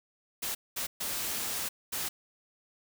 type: noise bursts at uneven times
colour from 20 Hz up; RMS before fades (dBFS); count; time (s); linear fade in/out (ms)
white; -34; 4; 0.42-0.55 / 0.76-0.87 / 1-1.69 / 1.92-2.09; 10
effects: none